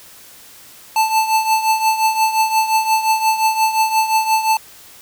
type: tone with tremolo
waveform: square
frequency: 880 Hz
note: A5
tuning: in tune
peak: -11 dBFS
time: 0.96-4.57 s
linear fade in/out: 2 ms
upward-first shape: triangle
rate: 5.7 Hz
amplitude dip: 75%
effects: white hiss -42 dBFS RMS until 5.01 s